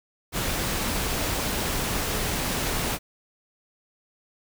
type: noise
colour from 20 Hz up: pink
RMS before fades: -27 dBFS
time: 0.32-2.99 s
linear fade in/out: 50 ms
effects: none